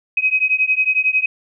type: beating tone pair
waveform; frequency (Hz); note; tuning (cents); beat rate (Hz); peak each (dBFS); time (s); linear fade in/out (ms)
sine; 2524 / 2535; D#7 / D#7; +24 / +32; 11; -17; 0.17-1.26; 5
effects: none